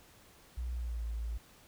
sine tone with pitch glide, 61 to 56.26 Hz, B1 to A1, -21 to +39 cents, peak -34 dBFS, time 0.57-1.38 s, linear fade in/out 10 ms, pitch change -140 cents, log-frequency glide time 0.73-1.06 s, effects pink hiss -60 dBFS RMS until 1.67 s

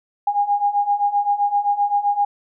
sine beating tone pair, 811 / 818.7 Hz, G#5 / G#5, -41 / -25 cents, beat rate 7.7 Hz, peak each -21 / -18 dBFS, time 0.27-2.25 s, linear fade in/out 5 ms, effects none

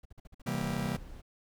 brown noise bursts, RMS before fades -49 dBFS, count 10, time 0.03-0.711 s, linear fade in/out 5 ms, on 24 ms, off 49 ms
45% pulse chord, C dominant seventh, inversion none, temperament just, 130.81 / 163.52 / 196.22 / 235.5 Hz, C3 / E3 / G3 / Bb3, 0 / -14 / +2 / +18 cents, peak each -37 dBFS, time 0.46-0.97 s, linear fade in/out 10 ms
brown noise, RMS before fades -46 dBFS, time 0.59-1.22 s, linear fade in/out 20 ms
effects none

